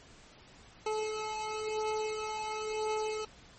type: beating tone pair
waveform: 25% pulse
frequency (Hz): 431.3 / 432.27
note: A4 / A4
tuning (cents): -35 / -31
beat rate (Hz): 0.97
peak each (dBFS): -31 / -34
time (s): 0.86-3.25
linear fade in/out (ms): 5
effects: pink hiss -56 dBFS RMS until 3.58 s + MP3 32 kbps